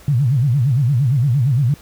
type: tone with vibrato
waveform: sine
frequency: 130.6 Hz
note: C3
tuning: 3 cents flat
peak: -12 dBFS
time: 0.08-1.74 s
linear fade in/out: 2 ms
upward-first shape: sine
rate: 8.7 Hz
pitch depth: 230 cents each way
effects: added 60 Hz sine -47 dBFS peak until 1.81 s + pink hiss -45 dBFS RMS until 1.81 s